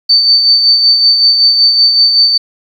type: tone with tremolo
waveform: sine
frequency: 4559 Hz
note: C#8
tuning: 48 cents sharp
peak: -3 dBFS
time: 0.09-2.38 s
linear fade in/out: 10 ms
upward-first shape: sine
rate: 5.3 Hz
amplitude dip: 45%
effects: 7-bit